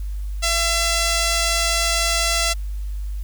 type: tone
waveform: 5% pulse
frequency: 674 Hz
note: E5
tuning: 38 cents sharp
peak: -7 dBFS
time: 0.42-2.54 s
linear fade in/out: 20 ms
effects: added 50 Hz sine -24 dBFS peak until 3.23 s + white hiss -52 dBFS RMS until 3.23 s